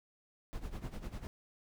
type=noise with tremolo; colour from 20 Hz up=brown; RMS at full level=-39 dBFS; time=0.53-1.27 s; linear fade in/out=0 ms; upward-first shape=sine; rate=10 Hz; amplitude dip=80%; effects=none